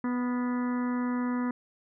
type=harmonic tone with a mistuned harmonic; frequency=246.9 Hz; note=B3; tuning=in tune; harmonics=1 / 2 / 3 / 4 / 5 / 6 / 7 / 8; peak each=-27 / -41 / -48 / -39 / -42 / -47 / -46 / -48 dBFS; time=0.04-1.51 s; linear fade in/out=2 ms; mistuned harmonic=6; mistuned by=-37 cents; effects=none